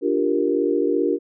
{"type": "chord", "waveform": "sine", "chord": "G minor seventh", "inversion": "second", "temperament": "equal", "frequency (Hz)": [293.7, 349.2, 392, 466.2], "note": ["D4", "F4", "G4", "Bb4"], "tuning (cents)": [0, 0, 0, 0], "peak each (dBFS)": -23, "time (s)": [0.01, 1.19], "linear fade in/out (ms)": 50, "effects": []}